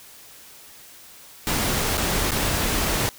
pink noise with dropouts, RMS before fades -23 dBFS, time 1.47-3.09 s, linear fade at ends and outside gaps 0 ms, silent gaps 1.972-1.978 / 2.308-2.318 s, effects white hiss -46 dBFS RMS until 3.18 s

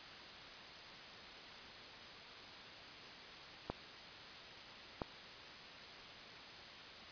clicks, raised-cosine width 1 ms, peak -24 dBFS, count 2, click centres 3.7 / 5.018 s, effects white hiss -52 dBFS RMS until 7.11 s + resampled to 11025 Hz

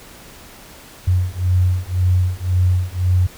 sine beating tone pair, 90 / 91.9 Hz, F#2 / F#2, -47 / -11 cents, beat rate 1.9 Hz, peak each -17 dBFS, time 1.07-3.27 s, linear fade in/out 10 ms, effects pink hiss -41 dBFS RMS until 3.37 s

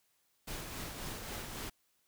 pink noise with tremolo, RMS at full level -41 dBFS, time 0.47-1.7 s, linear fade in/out 10 ms, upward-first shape triangle, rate 3.7 Hz, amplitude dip 40%, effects white hiss -75 dBFS RMS until 2.07 s

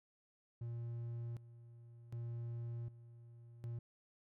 triangle tone with tremolo, 117.7 Hz, A#2, 17 cents sharp, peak -39 dBFS, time 0.61-3.79 s, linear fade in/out 5 ms, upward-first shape square, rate 0.66 Hz, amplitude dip 80%, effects none

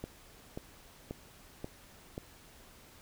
click train, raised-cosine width 2 ms, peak -25 dBFS, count 5, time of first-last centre 0.04-2.179 s, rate 1.87 Hz, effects pink hiss -57 dBFS RMS until 3.01 s

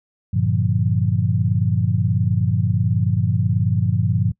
sine chord, G minor seventh, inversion none, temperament equal, 98 / 116.54 / 146.83 / 174.61 Hz, G2 / Bb2 / D3 / F3, 0 / 0 / 0 / 0 cents, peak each -20 / -20 / -24 / -23 dBFS, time 0.33-4.32 s, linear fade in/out 10 ms, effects noise-tail reverb RT60 0.1 s tail -22 dB re dry

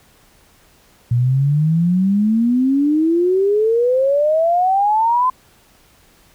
sine exponential sweep, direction up, 117.5 to 1034 Hz, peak -12 dBFS, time 1.11-5.3 s, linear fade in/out 5 ms, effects pink hiss -52 dBFS RMS until 6.34 s

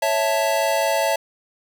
square chord, A major, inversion first, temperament equal, 554.4 / 659.3 / 880 Hz, C#5 / E5 / A5, 0 / 0 / 0 cents, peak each -24 / -22 / -24 dBFS, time 0.02-1.16 s, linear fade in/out 5 ms, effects none

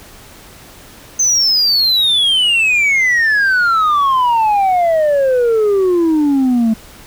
sine exponential sweep, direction down, 6272 to 217.9 Hz, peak -7 dBFS, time 1.19-6.74 s, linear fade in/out 10 ms, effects tanh soft clip ceiling -9 dBFS + pink hiss -39 dBFS RMS until 7.06 s

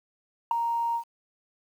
sine tone with ADSR envelope, 932.3 Hz, A#5, in tune, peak -15 dBFS, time 0.51-1.04 s, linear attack 3 ms, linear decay 6 ms, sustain -9 dB, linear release 88 ms, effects tanh soft clip ceiling -16 dBFS + 9-bit

